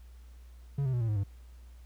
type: tone with pitch steps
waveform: triangle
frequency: 140 / 130.62 / 121.88 / 113.72 / 106.1 / 98.99 Hz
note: C#3 / C3 / B2 / A#2 / G#2 / G2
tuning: +18 / -3 / -22 / -42 / +38 / +17 cents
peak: -25 dBFS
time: 0.78-1.236 s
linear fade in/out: 5 ms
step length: 76 ms
effects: added 60 Hz sine -48 dBFS peak until 1.85 s + pink hiss -66 dBFS RMS until 1.85 s